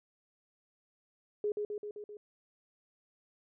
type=tone with echo; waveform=sine; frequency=416.7 Hz; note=G#4; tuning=6 cents sharp; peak=-29 dBFS; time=1.44-1.52 s; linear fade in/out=2 ms; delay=130 ms; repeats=5; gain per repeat=-3 dB; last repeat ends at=2.17 s; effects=none